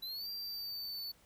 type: linear two-way sweep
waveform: square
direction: up then down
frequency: 3936 to 4735 to 4466 Hz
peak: -40 dBFS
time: 0.02-1.12 s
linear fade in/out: 10 ms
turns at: 0.29 s
effects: pink hiss -66 dBFS RMS until 1.25 s